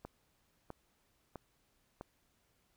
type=click train; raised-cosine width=1 ms; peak=-30 dBFS; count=4; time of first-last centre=0.05-2.011 s; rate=1.53 Hz; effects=pink hiss -75 dBFS RMS until 2.76 s